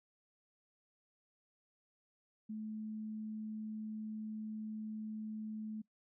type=tone; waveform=sine; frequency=216.3 Hz; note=A3; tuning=29 cents flat; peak=-40 dBFS; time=2.49-5.82 s; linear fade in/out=10 ms; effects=noise-tail reverb RT60 0.1 s tail -21 dB re dry